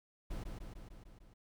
brown noise with echo, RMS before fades -41 dBFS, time 0.3-0.44 s, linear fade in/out 10 ms, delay 150 ms, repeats 6, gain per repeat -3 dB, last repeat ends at 1.34 s, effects none

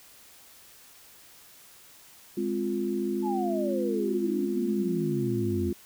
sine chord, F minor, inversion first, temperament equal, 207.7 / 261.6 / 349.2 Hz, Ab3 / C4 / F4, 0 / 0 / 0 cents, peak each -31 / -33 / -29 dBFS, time 2.37-5.73 s, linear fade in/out 5 ms
sine exponential sweep, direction down, 885 to 82.41 Hz, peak -30 dBFS, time 3.22-5.73 s, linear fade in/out 50 ms
effects white hiss -53 dBFS RMS until 5.85 s

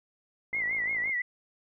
click train, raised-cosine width 1 ms, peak -34 dBFS, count 32, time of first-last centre 0.53-1.094 s, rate 55 Hz
sine tone with vibrato, 2045 Hz, C7, 40 cents flat, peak -27 dBFS, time 0.53-1.22 s, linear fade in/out 5 ms, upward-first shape sine, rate 5.8 Hz, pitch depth 100 cents each way
effects none

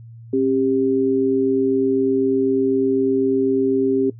sine tone pair together, 268 / 396 Hz, C4 / G4, +42 / +18 cents, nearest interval perfect fifth, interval 676 cents, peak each -18 dBFS, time 0.33-4.1 s, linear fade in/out 5 ms, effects noise-tail reverb RT60 0.1 s tail -18 dB re dry + added 115 Hz sine -37 dBFS peak until 4.19 s

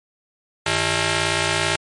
5% pulse ring-modulated tone, 246.9 Hz, B3, in tune, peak -4 dBFS, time 0.66-1.76 s, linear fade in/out 5 ms, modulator 1140 Hz, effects MP3 48 kbps

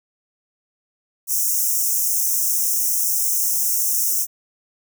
white high-pass noise, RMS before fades -20 dBFS, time 1.27-4.27 s, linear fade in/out 50 ms, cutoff 5500 Hz, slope 96 dB/octave, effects none

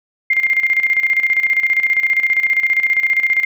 sine tone with tremolo, 2109 Hz, C7, 13 cents sharp, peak -10 dBFS, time 0.3-3.45 s, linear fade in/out 5 ms, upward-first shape square, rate 15 Hz, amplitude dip 65%, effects none

